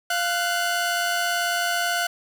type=tone pair together; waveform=sawtooth; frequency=696.4 / 1491 Hz; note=F5 / F#6; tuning=-5 / +13 cents; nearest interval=octave + minor second; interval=1318 cents; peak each=-21 / -21 dBFS; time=0.1-2.07 s; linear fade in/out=5 ms; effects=none